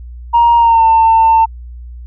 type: tone with pitch glide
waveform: sine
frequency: 940 to 898.6 Hz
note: A#5 to A5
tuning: +14 to +36 cents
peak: -4 dBFS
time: 0.33-1.46 s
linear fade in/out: 20 ms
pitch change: -78 cents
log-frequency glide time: 0.57-0.85 s
effects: tanh soft clip ceiling -2 dBFS + added 60 Hz sine -27 dBFS peak until 2.06 s